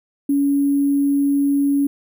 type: tone with sample-and-hold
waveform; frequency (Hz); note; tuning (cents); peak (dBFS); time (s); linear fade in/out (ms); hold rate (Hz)
sine; 281.5; C#4; +27; -14; 0.29-1.87; 5; 11025
effects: none